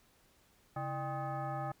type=tone with frequency modulation; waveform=sine; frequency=328.5 Hz; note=E4; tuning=6 cents flat; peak=-35 dBFS; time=0.76-1.72 s; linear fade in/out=5 ms; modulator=465 Hz; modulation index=2; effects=pink hiss -68 dBFS RMS until 1.8 s